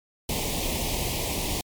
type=band-stop noise; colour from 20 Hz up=pink; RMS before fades=-28 dBFS; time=0.29-1.61 s; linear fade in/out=2 ms; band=990 to 2100 Hz; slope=48 dB/octave; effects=MP3 96 kbps